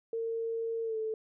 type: tone with pitch glide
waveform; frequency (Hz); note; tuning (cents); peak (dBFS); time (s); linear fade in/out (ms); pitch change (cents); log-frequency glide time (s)
sine; 455.7 to 439.2; A#4 to A4; -39 to -3; -31; 0.13-1.14; 2; -64; 0.83-0.97
effects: none